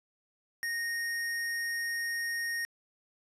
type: tone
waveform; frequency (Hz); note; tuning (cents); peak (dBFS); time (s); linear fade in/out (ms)
square; 1858; A#6; -6; -32; 0.63-2.65; 0
effects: resampled to 32000 Hz + 11-bit